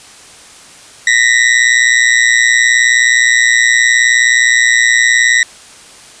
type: ring-modulated tone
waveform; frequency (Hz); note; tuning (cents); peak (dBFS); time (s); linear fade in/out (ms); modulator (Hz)
40% pulse; 1915; A#6; +46; -3; 1.07-5.43; 2; 59.6
effects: white hiss -37 dBFS RMS until 6.2 s + resampled to 22050 Hz